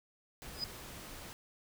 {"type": "noise", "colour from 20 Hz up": "pink", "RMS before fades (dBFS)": -48, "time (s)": [0.42, 1.33], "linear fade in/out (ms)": 0}
{"type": "tone with exponential growth", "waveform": "sine", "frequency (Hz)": 4978, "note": "D#8", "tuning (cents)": 0, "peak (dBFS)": -30, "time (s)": [0.52, 0.64], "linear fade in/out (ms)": 2, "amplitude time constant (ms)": 24}
{"effects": []}